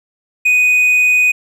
triangle tone, 2489 Hz, D#7, in tune, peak -7 dBFS, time 0.45-1.32 s, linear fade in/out 10 ms, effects none

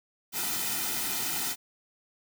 white noise with comb filter, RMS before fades -31 dBFS, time 0.32-1.56 s, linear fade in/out 50 ms, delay 1.8 ms, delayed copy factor -0.8, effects none

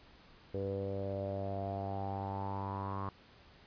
sawtooth tone with low-pass filter sweep, 98 Hz, G2, in tune, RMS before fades -38 dBFS, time 0.54-3.09 s, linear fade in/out 0 ms, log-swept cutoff 470 to 1100 Hz, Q 7.7, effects pink hiss -60 dBFS RMS until 3.66 s + resampled to 11025 Hz

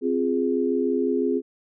sine chord, F minor, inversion second, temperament equal, 261.6 / 349.2 / 415.3 Hz, C4 / F4 / Ab4, 0 / 0 / 0 cents, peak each -24 / -26 / -24 dBFS, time 0.01-1.42 s, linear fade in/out 50 ms, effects none

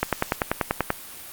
click train, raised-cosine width 0.5 ms, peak -5 dBFS, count 10, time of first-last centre 0.03-0.904 s, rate 10.3 Hz, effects white hiss -40 dBFS RMS until 1.32 s + Opus 48 kbps

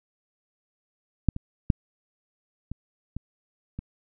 clicks, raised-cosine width 5 ms, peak -7 / -20 / -6 / -21 / -20 / -21 dBFS, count 6, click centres 1.287 / 1.364 / 1.702 / 2.716 / 3.166 / 3.79 s, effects none

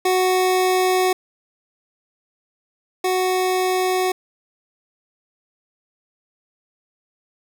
25% pulse tone pair in turn, 370 / 370 Hz, F#4 / F#4, 0 / 0 cents, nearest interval unison, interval 0 cents, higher neither, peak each -12 / -14 dBFS, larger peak first, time 0.05-1.13 / 3.04-4.12 s, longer neither, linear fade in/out 5 ms, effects none

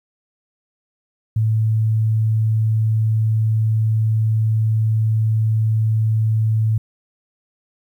sine tone, 110 Hz, A2, in tune, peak -14 dBFS, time 1.36-6.78 s, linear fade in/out 5 ms, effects 9-bit

